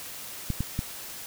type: clicks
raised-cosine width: 5 ms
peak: -15 dBFS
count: 3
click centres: 0.503 / 0.606 / 0.791 s
effects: white hiss -40 dBFS RMS until 1.26 s